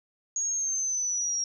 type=linear sweep; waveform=sine; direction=down; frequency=6660 to 5610 Hz; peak=-26 dBFS; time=0.36-1.44 s; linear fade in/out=2 ms; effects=none